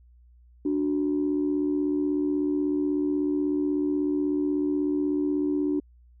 sine tone pair together, 293.7 / 370 Hz, D4 / F#4, 0 / 0 cents, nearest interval major third, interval 400 cents, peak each -23 / -28 dBFS, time 0.65-5.8 s, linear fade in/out 5 ms, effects tanh soft clip ceiling -16 dBFS + added 60 Hz sine -52 dBFS peak until 6.2 s

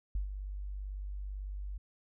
sine tone with ADSR envelope, 49 Hz, G1, in tune, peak -29 dBFS, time 0.15-1.78 s, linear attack 3 ms, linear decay 120 ms, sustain -8 dB, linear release 8 ms, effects none

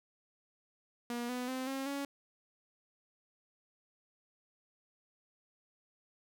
sawtooth tone with pitch steps, 239.3 / 248.9 / 258.9 / 269.2 / 280 Hz, A#3 / B3 / C4 / C4 / C#4, +46 / +14 / -18 / +49 / +18 cents, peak -32 dBFS, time 1.1-2.05 s, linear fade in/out 2 ms, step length 190 ms, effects none

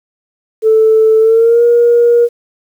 sine tone with pitch glide, 440 to 474.3 Hz, A4 to A#4, 0 to +30 cents, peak -4 dBFS, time 0.62-2.29 s, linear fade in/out 50 ms, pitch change +130 cents, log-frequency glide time 1.19-1.63 s, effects tanh soft clip ceiling 0 dBFS + 7-bit

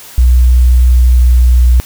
sine tone with pitch glide, 61.74 to 61.24 Hz, B1 to B1, 0 to -14 cents, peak -3 dBFS, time 0.18-1.8 s, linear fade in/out 0 ms, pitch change -14 cents, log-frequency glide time 0.9-1.44 s, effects white hiss -33 dBFS RMS until 1.85 s

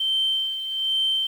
sine tone with tremolo, 3115 Hz, G7, 12 cents flat, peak -18 dBFS, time 0-1.27 s, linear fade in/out 5 ms, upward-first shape sine, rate 1.2 Hz, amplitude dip 65%, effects tanh soft clip ceiling -15 dBFS + 8-bit

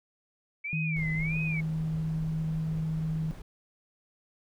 sine tone with vibrato, 2257 Hz, C#7, 31 cents sharp, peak -32 dBFS, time 0.64-1.61 s, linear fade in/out 10 ms, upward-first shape sine, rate 1.6 Hz, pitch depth 190 cents each way
sine tone, 158.5 Hz, D#3, 32 cents sharp, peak -28 dBFS, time 0.73-3.31 s, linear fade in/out 0 ms
brown noise, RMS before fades -42 dBFS, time 0.96-3.42 s, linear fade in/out 5 ms
effects none

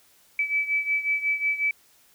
sine beating tone pair, 2300 / 2305.5 Hz, D7 / D7, -37 / -33 cents, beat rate 5.5 Hz, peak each -24 / -28 dBFS, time 0.39-1.71 s, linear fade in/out 2 ms, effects white hiss -59 dBFS RMS until 2.14 s

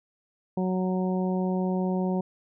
harmonic tone, 185 Hz, F#3, in tune, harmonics 1 / 2 / 3 / 4 / 5, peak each -25 / -31 / -35 / -37 / -39 dBFS, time 0.57-2.21 s, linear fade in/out 5 ms, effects none

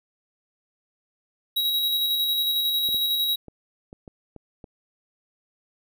square tone with tremolo, 3848 Hz, B7, 46 cents flat, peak -21 dBFS, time 1.56-3.36 s, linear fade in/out 10 ms, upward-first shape square, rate 11 Hz, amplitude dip 25%
clicks, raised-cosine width 2 ms, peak -28 dBFS, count 7, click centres 2.889 / 2.945 / 3.483 / 3.929 / 4.078 / 4.363 / 4.642 s
effects none

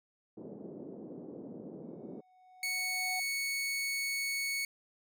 pink band-pass noise, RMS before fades -46 dBFS, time 0.37-2.21 s, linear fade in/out 5 ms, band 190 to 500 Hz, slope 24 dB/octave
triangle tone with exponential growth, 740 Hz, F#5, in tune, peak -35 dBFS, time 1.82-3.2 s, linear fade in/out 5 ms, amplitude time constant 300 ms
sawtooth tone, 2217 Hz, C#7, in tune, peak -29 dBFS, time 2.63-4.65 s, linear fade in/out 2 ms
effects none

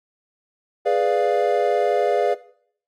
triangle chord, G# diminished seventh, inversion none, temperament equal, 415.3 / 493.9 / 587.3 / 698.5 Hz, G#4 / B4 / D5 / F5, 0 / 0 / 0 / 0 cents, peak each -20 dBFS, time 0.85-2.35 s, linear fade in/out 20 ms, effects noise-tail reverb RT60 0.6 s tail -18 dB re dry + AAC 64 kbps

